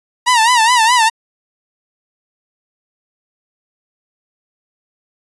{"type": "tone with vibrato", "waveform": "sawtooth", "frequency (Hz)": 940, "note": "A#5", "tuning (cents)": 14, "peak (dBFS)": -5, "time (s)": [0.26, 1.1], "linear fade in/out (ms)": 20, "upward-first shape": "sine", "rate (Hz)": 4.8, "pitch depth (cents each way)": 120, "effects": ["resampled to 24000 Hz"]}